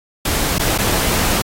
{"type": "noise with dropouts", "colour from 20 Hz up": "pink", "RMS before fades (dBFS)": -18, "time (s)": [0.25, 1.42], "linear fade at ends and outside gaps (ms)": 5, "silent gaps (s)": [[0.584, 0.594], [0.779, 0.785]], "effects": ["AAC 48 kbps"]}